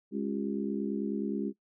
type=harmonic tone with a mistuned harmonic; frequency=69.3 Hz; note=C#2; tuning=in tune; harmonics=3 / 4 / 5 / 6; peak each=-33 / -35 / -37 / -39 dBFS; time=0.11-1.53 s; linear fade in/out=50 ms; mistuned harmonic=6; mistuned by=-80 cents; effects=noise-tail reverb RT60 0.1 s tail -18 dB re dry